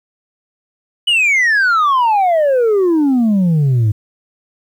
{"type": "exponential sweep", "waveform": "sine", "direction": "down", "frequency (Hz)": [3001, 102.3], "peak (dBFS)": -7, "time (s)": [1.07, 3.92], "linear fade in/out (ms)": 10, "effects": ["tanh soft clip ceiling -9 dBFS", "8-bit"]}